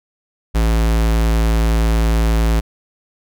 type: tone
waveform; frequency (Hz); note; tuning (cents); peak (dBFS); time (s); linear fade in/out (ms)
square; 55.6; A1; +19; -13; 0.54-2.61; 20
effects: none